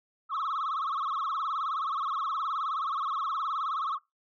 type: tone with vibrato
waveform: sine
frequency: 1196 Hz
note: D6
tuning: 31 cents sharp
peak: -26 dBFS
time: 0.29-3.99 s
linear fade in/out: 50 ms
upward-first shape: sine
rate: 19 Hz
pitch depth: 180 cents each way
effects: noise-tail reverb RT60 0.2 s tail -22 dB re dry + tanh soft clip ceiling -27 dBFS